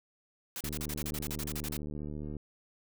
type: noise bursts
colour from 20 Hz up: white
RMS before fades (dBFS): -39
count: 15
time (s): 0.56-1.768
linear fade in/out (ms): 0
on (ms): 46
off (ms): 37
type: click train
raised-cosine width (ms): 3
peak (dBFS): -28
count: 130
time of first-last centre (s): 0.64-2.367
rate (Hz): 74.7
effects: none